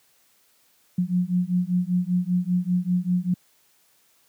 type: beating tone pair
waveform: sine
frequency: 176.9 / 182 Hz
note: F3 / F#3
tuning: +23 / -28 cents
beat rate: 5.1 Hz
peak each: -23 dBFS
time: 0.98-3.34 s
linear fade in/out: 5 ms
effects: white hiss -62 dBFS RMS until 4.28 s + high-pass 100 Hz 12 dB/octave